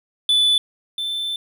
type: tone pair in turn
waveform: triangle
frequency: 3482 / 3537 Hz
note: A7 / A7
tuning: -19 / +8 cents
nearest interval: unison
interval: 27 cents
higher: second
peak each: -12 / -21 dBFS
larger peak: first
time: 0.29-0.58 / 0.98-1.36 s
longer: second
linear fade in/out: 2 ms
effects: none